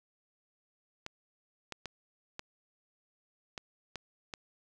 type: clicks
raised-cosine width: 0.2 ms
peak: -22 dBFS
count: 7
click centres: 1.064 / 1.723 / 1.857 / 2.394 / 3.578 / 3.957 / 4.338 s
effects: none